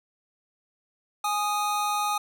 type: tone pair together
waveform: square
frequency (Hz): 831 / 1240.1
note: G#5 / D#6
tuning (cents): +1 / -6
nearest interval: perfect fifth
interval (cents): 693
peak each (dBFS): -28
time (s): 1.24-2.18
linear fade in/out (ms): 5
effects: none

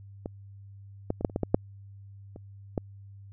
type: clicks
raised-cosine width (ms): 2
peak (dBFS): -20 / -14 / -21 / -9 / -30 / -14 / -13 / -6 / -29 / -14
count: 10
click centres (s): 0.259 / 1.104 / 1.21 / 1.248 / 1.298 / 1.361 / 1.433 / 1.545 / 2.361 / 2.778
effects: added 99 Hz sine -45 dBFS peak until 3.32 s

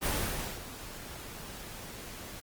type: noise with ADSR envelope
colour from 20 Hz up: pink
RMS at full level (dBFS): -29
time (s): 0.01-2.41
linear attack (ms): 36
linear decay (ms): 540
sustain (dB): -15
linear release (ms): 20
effects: Opus 24 kbps

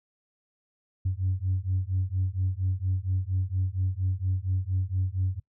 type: beating tone pair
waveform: sine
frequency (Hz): 91.5 / 95.8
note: F#2 / G2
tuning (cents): -19 / -39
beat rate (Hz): 4.3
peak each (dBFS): -27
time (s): 1.05-5.4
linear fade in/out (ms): 10
effects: noise-tail reverb RT60 0.1 s tail -23 dB re dry + tanh soft clip ceiling -19 dBFS

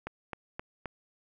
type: click train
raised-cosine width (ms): 0.5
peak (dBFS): -21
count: 4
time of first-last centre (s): 0.07-0.857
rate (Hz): 3.81
effects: none

